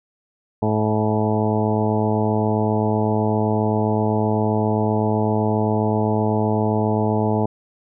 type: harmonic tone with a mistuned harmonic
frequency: 107.7 Hz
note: A2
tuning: 37 cents flat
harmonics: 1 / 2 / 3 / 4 / 5 / 6 / 7 / 8 / 9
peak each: -22 / -22 / -27 / -24 / -31 / -27 / -30 / -27 / -34 dBFS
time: 0.62-7.46 s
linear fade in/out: 5 ms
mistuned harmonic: 7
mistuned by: -20 cents
effects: none